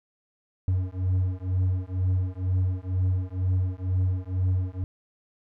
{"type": "beating tone pair", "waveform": "triangle", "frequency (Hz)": [91.5, 93.6], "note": ["F#2", "F#2"], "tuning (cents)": [-19, 20], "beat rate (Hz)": 2.1, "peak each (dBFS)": -24, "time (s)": [0.68, 4.84], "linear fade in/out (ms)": 0, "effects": []}